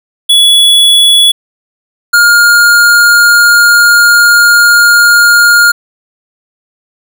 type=tone pair in turn; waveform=square; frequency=3396 / 1416.8 Hz; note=G#7 / F6; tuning=+38 / +24 cents; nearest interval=octave + minor third; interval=1514 cents; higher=first; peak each=-3 dBFS; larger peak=neither; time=0.29-1.32 / 2.13-5.72 s; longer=second; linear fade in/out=10 ms; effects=none